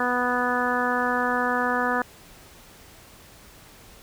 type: harmonic tone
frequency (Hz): 246.9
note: B3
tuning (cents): 0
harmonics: 1 / 2 / 3 / 4 / 5 / 6 / 7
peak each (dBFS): -29 / -29 / -29 / -29 / -29 / -29 / -29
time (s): 0-2.02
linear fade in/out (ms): 2
effects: pink hiss -49 dBFS RMS until 4.02 s